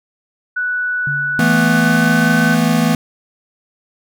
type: tone with pitch glide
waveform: sine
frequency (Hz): 1480 to 1513.7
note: F#6 to F#6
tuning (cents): 0 to +39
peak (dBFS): -16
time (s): 0.56-2.55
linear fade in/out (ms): 10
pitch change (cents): +39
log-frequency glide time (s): 1.44-2.43
type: tone with exponential decay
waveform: sine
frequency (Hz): 144.2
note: D3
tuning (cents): -31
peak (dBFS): -20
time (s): 1.07-1.95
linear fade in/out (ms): 2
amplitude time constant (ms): 190
type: chord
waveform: square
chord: E suspended fourth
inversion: none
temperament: equal with one note detuned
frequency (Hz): 164.81 / 220 / 245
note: E3 / A3 / B3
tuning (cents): 0 / 0 / -14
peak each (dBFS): -17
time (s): 1.39-2.95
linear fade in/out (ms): 2
effects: none